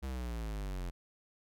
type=exponential sweep; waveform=square; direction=down; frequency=68.1 to 42.87 Hz; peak=-37 dBFS; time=0.02-0.91 s; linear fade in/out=20 ms; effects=none